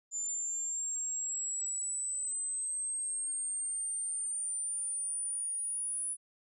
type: linear sweep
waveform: sine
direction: up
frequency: 7110 to 9850 Hz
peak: -33 dBFS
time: 0.11-6.17 s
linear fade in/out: 50 ms
effects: none